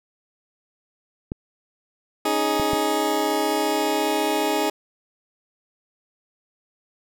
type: clicks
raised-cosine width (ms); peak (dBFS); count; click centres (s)
3; -14; 3; 1.319 / 2.598 / 2.733
type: chord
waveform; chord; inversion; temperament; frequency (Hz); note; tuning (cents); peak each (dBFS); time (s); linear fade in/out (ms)
20% pulse; C# suspended second; none; just; 277.2 / 311.8 / 415.8; C#4 / D#4 / G#4; 0 / +4 / +2; -24 / -19 / -19; 2.25-4.7; 5
effects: none